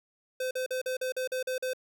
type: tone bursts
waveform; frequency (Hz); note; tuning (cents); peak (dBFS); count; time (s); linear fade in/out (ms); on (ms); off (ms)
square; 513; C5; -34; -30; 9; 0.4-1.734; 5; 110; 43
effects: none